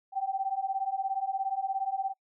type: beating tone pair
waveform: sine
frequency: 766 / 783 Hz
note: G5 / G5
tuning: -40 / -2 cents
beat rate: 17 Hz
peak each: -32 / -31 dBFS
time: 0.12-2.14 s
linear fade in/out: 50 ms
effects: noise-tail reverb RT60 0.1 s tail -26 dB re dry